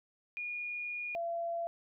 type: tone pair in turn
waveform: sine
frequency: 2438 / 678.8 Hz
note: D#7 / F5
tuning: -36 / -49 cents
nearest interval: octave + minor seventh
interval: 2213 cents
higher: first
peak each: -36 / -33 dBFS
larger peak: second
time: 0.37-1.15 / 1.15-1.67 s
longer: first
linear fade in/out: 0 ms
effects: none

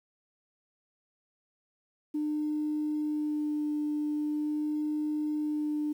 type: tone with vibrato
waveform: sine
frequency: 300.6 Hz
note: D4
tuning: 40 cents sharp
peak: -27 dBFS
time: 2.14-5.93 s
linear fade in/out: 10 ms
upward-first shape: sine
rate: 0.43 Hz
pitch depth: 11 cents each way
effects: tanh soft clip ceiling -24 dBFS + 10-bit

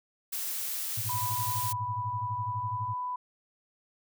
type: noise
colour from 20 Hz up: blue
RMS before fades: -34 dBFS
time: 0.32-1.73 s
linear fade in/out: 10 ms
type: tone with tremolo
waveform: sine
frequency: 110 Hz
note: A2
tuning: in tune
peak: -31 dBFS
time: 0.97-2.94 s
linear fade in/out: 5 ms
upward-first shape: sine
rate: 12 Hz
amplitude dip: 100%
type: tone with pitch glide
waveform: sine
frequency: 987.8 to 994.7 Hz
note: B5 to B5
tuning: 0 to +12 cents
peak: -31 dBFS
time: 1.09-3.16 s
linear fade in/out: 5 ms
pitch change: +12 cents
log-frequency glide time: 2.41-2.85 s
effects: none

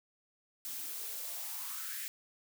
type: noise with high-pass filter sweep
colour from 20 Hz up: blue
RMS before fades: -41 dBFS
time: 0.65-2.08 s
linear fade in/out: 0 ms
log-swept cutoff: 210 to 2000 Hz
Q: 4.2
effects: none

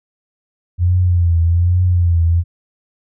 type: tone with vibrato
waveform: sine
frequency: 87 Hz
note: F2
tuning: 6 cents flat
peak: -10 dBFS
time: 0.78-2.44 s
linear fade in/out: 50 ms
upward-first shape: triangle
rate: 1.2 Hz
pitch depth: 84 cents each way
effects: none

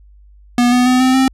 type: tone with pitch steps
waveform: square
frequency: 242.9 / 247.9 / 252.9 / 258.1 / 263.4 Hz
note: B3 / B3 / B3 / C4 / C4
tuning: -29 / +7 / +41 / -23 / +12 cents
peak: -10 dBFS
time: 0.58-1.28 s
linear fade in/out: 2 ms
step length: 140 ms
effects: added 50 Hz sine -41 dBFS peak until 1.33 s + low-pass 10000 Hz 12 dB/octave

